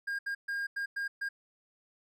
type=tone bursts at uneven times; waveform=triangle; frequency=1616 Hz; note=G#6; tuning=48 cents flat; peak=-30 dBFS; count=6; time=0.07-0.19 / 0.26-0.35 / 0.48-0.67 / 0.76-0.86 / 0.96-1.08 / 1.21-1.29 s; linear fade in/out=10 ms; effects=none